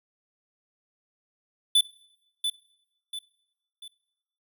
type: tone with echo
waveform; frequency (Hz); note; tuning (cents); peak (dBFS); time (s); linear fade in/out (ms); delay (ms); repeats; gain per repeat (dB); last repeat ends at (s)
square; 3491; A7; -14; -17; 1.75-1.81; 5; 690; 3; -8; 3.88
effects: noise-tail reverb RT60 0.9 s tail -22 dB re dry